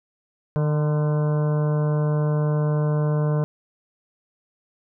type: harmonic tone with a mistuned harmonic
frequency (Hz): 150.6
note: D3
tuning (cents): +44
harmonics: 1 / 2 / 3 / 4 / 5 / 6 / 7 / 8 / 9 / 10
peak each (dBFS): -19 / -35 / -29 / -31 / -42 / -43 / -37 / -46 / -46 / -45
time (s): 0.56-3.44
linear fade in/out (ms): 0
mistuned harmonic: 7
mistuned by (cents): -35
effects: none